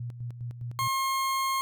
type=tone with tremolo; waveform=sine; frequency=120 Hz; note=B2; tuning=49 cents flat; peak=-32 dBFS; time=0-0.88 s; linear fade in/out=5 ms; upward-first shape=square; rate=4.9 Hz; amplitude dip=60%
type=tone; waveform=40% pulse; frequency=1072 Hz; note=C6; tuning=42 cents sharp; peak=-25 dBFS; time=0.79-1.61 s; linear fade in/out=0 ms
effects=none

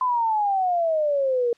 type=exponential sweep; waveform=sine; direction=down; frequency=1029 to 466.2 Hz; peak=-19 dBFS; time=0.01-1.53 s; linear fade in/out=2 ms; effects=white hiss -61 dBFS RMS until 1.57 s + low-pass 5000 Hz 12 dB/octave

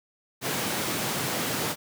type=high-pass noise; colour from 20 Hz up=pink; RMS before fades=-29 dBFS; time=0.41-1.76 s; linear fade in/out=50 ms; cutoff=120 Hz; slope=24 dB/octave; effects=none

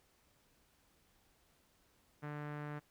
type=tone with low-pass filter; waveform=sawtooth; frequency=148.1 Hz; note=D3; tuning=15 cents sharp; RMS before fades=-44 dBFS; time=2.22-2.8 s; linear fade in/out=20 ms; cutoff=1700 Hz; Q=1.9; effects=pink hiss -72 dBFS RMS until 2.9 s

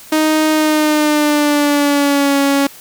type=tone with pitch glide; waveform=sawtooth; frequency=311.1 to 278.8 Hz; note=D#4 to C#4; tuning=0 to +10 cents; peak=-7 dBFS; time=0.12-2.67 s; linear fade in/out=5 ms; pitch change=-190 cents; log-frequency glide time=0.51-2.38 s; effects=white hiss -38 dBFS RMS until 2.8 s

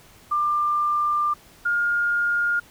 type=tone pair in turn; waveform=sine; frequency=1192 / 1417.5 Hz; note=D6 / F6; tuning=+25 / +25 cents; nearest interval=minor third; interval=300 cents; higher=second; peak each=-19 dBFS; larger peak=neither; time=0.31-1.34 / 1.65-2.6 s; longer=first; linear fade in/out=10 ms; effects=pink hiss -51 dBFS RMS until 2.7 s

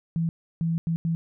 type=tone bursts at uneven times; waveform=sine; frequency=165.4 Hz; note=E3; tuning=6 cents sharp; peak=-22 dBFS; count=4; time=0.16-0.29 / 0.61-0.78 / 0.87-0.96 / 1.05-1.15 s; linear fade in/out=0 ms; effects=none

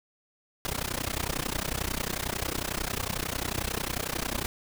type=noise with amplitude modulation; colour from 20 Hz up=pink; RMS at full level=-28 dBFS; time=0.65-4.46 s; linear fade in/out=0 ms; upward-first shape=sine; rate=31.1 Hz; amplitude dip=95%; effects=none

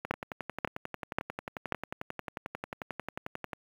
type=two click trains; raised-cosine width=0.5 ms; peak=-20 / -12 dBFS; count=40 / 4; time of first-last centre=0.05-3.532 / 0.11-1.723 s; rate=11.2 / 1.86 Hz; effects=high-pass 80 Hz 12 dB/octave + 8-bit

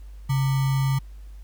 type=tone with sample-and-hold; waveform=sine; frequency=135.5 Hz; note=C#3; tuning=39 cents flat; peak=-19 dBFS; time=0.29-0.99 s; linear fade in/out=10 ms; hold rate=1050 Hz; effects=added 50 Hz sine -38 dBFS peak until 1.43 s + pink hiss -61 dBFS RMS until 1.43 s

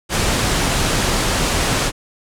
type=low-pass noise; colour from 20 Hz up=pink; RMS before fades=-18 dBFS; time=0.09-1.92 s; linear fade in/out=50 ms; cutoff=10000 Hz; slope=24 dB/octave; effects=none

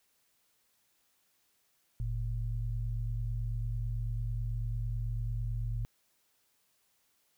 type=tone pair together; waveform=sine; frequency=45.44 / 114.5 Hz; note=F#1 / A#2; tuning=-31 / -31 cents; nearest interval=octave + major third; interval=1600 cents; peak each=-34 / -34 dBFS; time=2-5.85 s; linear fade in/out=0 ms; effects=white hiss -73 dBFS RMS until 7.37 s

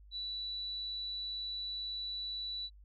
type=tone; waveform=sine; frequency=3951 Hz; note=B7; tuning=in tune; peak=-37 dBFS; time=0.11-2.7 s; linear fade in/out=50 ms; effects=added 50 Hz sine -54 dBFS peak until 2.84 s

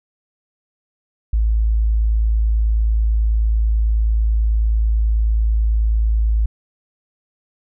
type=tone; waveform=sine; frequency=54.6 Hz; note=A1; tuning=13 cents flat; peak=-13 dBFS; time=1.33-6.46 s; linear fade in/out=5 ms; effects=none

